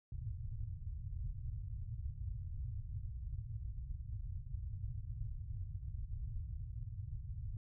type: low-pass noise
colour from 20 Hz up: white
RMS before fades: -43 dBFS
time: 0.12-7.57 s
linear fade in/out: 2 ms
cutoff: 120 Hz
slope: 48 dB/octave
effects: none